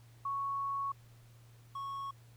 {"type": "tone pair in turn", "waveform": ["sine", "triangle"], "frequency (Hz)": [1108.7, 1102.8], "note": ["C#6", "C#6"], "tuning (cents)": [0, -9], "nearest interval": "unison", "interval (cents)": 9, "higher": "first", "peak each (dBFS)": [-33, -36], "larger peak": "first", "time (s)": [[0.25, 0.92], [1.75, 2.11]], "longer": "first", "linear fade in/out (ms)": 5, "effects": ["added 117 Hz sine -56 dBFS peak until 2.36 s", "pink hiss -66 dBFS RMS until 2.36 s"]}